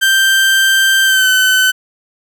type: tone with pitch glide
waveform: 30% pulse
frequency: 1568 to 1519.8 Hz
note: G6 to F#6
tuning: 0 to +46 cents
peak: -6 dBFS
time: 0.01-1.72 s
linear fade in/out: 20 ms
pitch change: -54 cents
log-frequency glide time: 1.04-1.29 s
effects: none